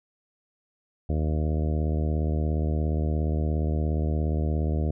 harmonic tone, 77.1 Hz, D#2, 15 cents flat, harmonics 1 / 2 / 3 / 4 / 5 / 6 / 7 / 8 / 9, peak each -24 / -30 / -34 / -36 / -38 / -40 / -41 / -42 / -43 dBFS, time 1.09-4.91 s, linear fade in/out 5 ms, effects none

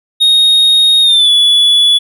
triangle tone with pitch glide, 3729 to 3420 Hz, A#7 to A7, 0 to -50 cents, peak -4 dBFS, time 0.2-1.99 s, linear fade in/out 20 ms, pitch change -150 cents, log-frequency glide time 1.02-1.3 s, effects none

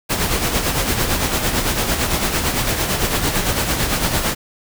pink noise with tremolo, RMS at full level -17 dBFS, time 0.09-4.35 s, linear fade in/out 20 ms, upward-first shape sine, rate 8.9 Hz, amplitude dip 50%, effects none

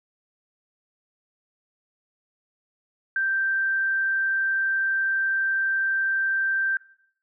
sine tone, 1568 Hz, G6, in tune, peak -21 dBFS, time 3.16-6.77 s, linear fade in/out 2 ms, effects noise-tail reverb RT60 0.6 s tail -19 dB re dry

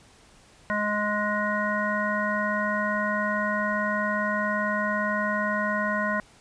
harmonic tone, 208.8 Hz, G#3, 10 cents sharp, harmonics 1 / 3 / 5 / 7 / 9, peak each -30 / -30 / -30 / -30 / -30 dBFS, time 0.7-6.2 s, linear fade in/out 0 ms, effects pink hiss -55 dBFS RMS until 6.4 s + resampled to 22050 Hz

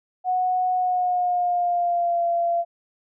sine tone with pitch glide, 735 to 685.8 Hz, F#5 to F5, -12 to -32 cents, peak -19 dBFS, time 0.24-2.65 s, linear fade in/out 50 ms, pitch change -120 cents, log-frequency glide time 0.73-2.24 s, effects none

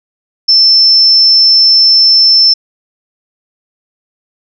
sine tone, 5320 Hz, E8, 15 cents sharp, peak -3 dBFS, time 0.48-2.54 s, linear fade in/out 10 ms, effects none

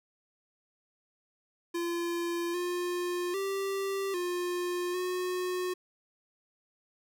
square tone with pitch steps, 342.9 / 354.4 / 391.1 / 354.9 / 363.7 Hz, F4 / F4 / G4 / F4 / F#4, -32 / +25 / -4 / +28 / -30 cents, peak -31 dBFS, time 1.74-5.74 s, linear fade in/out 10 ms, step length 800 ms, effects none

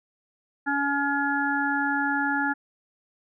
harmonic tone, 282.4 Hz, C#4, 32 cents sharp, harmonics 1 / 3 / 5 / 6, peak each -28 / -28 / -28 / -28 dBFS, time 0.66-2.54 s, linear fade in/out 20 ms, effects none

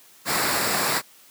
pink noise with comb filter, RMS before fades -23 dBFS, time 0.25-1.02 s, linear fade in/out 50 ms, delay 0.32 ms, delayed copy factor -0.55, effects white hiss -52 dBFS RMS until 1.3 s + high-pass 150 Hz 12 dB/octave

